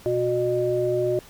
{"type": "harmonic tone", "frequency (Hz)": 121.9, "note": "B2", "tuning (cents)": -22, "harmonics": [1, 3, 5], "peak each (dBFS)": [-31, -22, -25], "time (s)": [0.06, 1.19], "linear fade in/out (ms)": 0, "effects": ["pink hiss -48 dBFS RMS until 1.29 s"]}